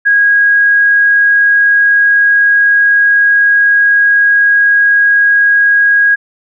sine tone, 1644 Hz, G#6, 18 cents flat, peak -5 dBFS, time 0.05-6.16 s, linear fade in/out 20 ms, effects none

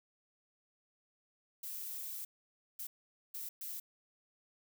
violet noise bursts at uneven times, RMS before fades -43 dBFS, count 4, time 1.63-2.25 / 2.79-2.87 / 3.34-3.49 / 3.61-3.8 s, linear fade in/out 5 ms, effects none

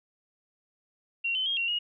sine tone with pitch steps, 2749 / 3057 / 3242 / 2747 / 2876 Hz, F7 / G7 / G#7 / F7 / F#7, -28 / -44 / -42 / -29 / -50 cents, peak -26 dBFS, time 1.24-1.79 s, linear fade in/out 10 ms, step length 110 ms, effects none

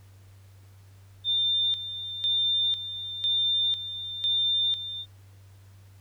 sine tone with tremolo, 3597 Hz, A7, 37 cents sharp, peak -22 dBFS, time 1.24-5.06 s, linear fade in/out 50 ms, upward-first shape square, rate 1 Hz, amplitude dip 70%, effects added 97 Hz sine -49 dBFS peak until 6 s + pink hiss -62 dBFS RMS until 6 s

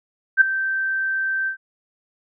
sine tone with ADSR envelope, 1558 Hz, G6, 11 cents flat, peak -6 dBFS, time 0.37-1.57 s, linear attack 41 ms, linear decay 8 ms, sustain -14 dB, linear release 97 ms, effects none

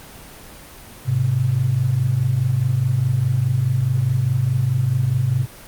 sine tone pair together, 106.01 / 130.81 Hz, G#2 / C3, +36 / 0 cents, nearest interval major third, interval 364 cents, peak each -21 / -17 dBFS, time 1.05-5.47 s, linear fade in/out 50 ms, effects pink hiss -40 dBFS RMS until 5.67 s + Opus 24 kbps

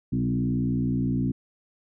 sine tone with frequency modulation, 196 Hz, G3, in tune, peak -22 dBFS, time 0.12-1.32 s, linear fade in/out 10 ms, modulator 59.6 Hz, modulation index 1.6, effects none

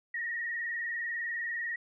sine tone with vibrato, 1874 Hz, A#6, 9 cents sharp, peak -32 dBFS, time 0.14-1.76 s, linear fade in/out 5 ms, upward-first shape square, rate 20 Hz, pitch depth 42 cents each way, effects none

